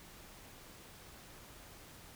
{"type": "silence", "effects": ["pink hiss -55 dBFS RMS until 2.15 s"]}